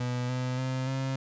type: tone with pitch steps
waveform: 35% pulse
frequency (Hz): 123.7 / 126.81 / 130 / 133.27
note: B2 / B2 / C3 / C3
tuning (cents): +3 / +46 / -11 / +32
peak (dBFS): -27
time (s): 0-1.16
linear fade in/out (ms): 5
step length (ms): 290
effects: resampled to 16000 Hz